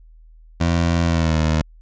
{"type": "tone with pitch glide", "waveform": "20% pulse", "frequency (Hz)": [84.7, 78.57], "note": ["E2", "D#2"], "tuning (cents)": [48, 17], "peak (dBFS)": -11, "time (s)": [0.6, 1.62], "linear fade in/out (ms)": 10, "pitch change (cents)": -131, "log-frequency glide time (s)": [1.06, 1.38], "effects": ["added 40 Hz sine -43 dBFS peak until 1.81 s", "resampled to 16000 Hz"]}